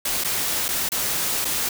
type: noise with dropouts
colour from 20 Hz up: white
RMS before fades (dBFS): -24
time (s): 0.05-1.69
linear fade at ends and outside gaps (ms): 5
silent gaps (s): 0.239-0.245 / 0.683-0.687 / 0.89-0.918 / 1.447-1.451
effects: none